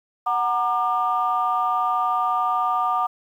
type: chord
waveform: sine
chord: Gb augmented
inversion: none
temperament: equal with one note detuned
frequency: 740 / 932.3 / 1198.6 Hz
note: Gb5 / Bb5 / D6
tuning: 0 / 0 / +35 cents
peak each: -23 / -26 / -21 dBFS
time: 0.26-3.07 s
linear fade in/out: 10 ms
effects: tanh soft clip ceiling -11 dBFS + 9-bit